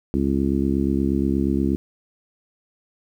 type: harmonic tone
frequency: 68.4 Hz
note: C#2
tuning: 23 cents flat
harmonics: 1 / 2 / 3 / 4 / 5 / 6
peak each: -26 / -30 / -23 / -23 / -25 / -34 dBFS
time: 0.14-1.76 s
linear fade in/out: 0 ms
effects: 9-bit